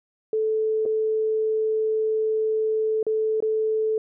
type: tone with dropouts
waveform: sine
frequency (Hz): 436.9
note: A4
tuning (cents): -12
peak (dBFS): -20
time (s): 0.33-3.98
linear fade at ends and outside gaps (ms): 2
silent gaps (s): 0.854-0.86 / 3.029-3.066 / 3.404-3.424
effects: none